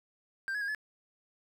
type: tone with pitch steps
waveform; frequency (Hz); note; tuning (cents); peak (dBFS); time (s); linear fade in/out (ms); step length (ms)
triangle; 1576 / 1683 / 1624 / 1716; G6 / G#6 / G#6 / A6; +9 / +23 / -39 / -44; -30; 0.48-0.748; 0; 67
effects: none